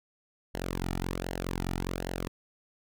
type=tone with flanger; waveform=sawtooth; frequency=44.79 Hz; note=F1; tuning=44 cents sharp; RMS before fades=-34 dBFS; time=0.54-2.28 s; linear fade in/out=10 ms; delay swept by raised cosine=0.82 to 1.92 ms; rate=1.3 Hz; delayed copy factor=-0.75; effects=none